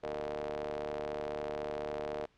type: ring-modulated tone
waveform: sawtooth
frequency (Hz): 74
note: D2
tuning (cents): +14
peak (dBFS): -29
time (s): 0.03-2.26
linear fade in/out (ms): 10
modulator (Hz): 533
effects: pink hiss -69 dBFS RMS until 2.37 s + low-pass 4000 Hz 12 dB/octave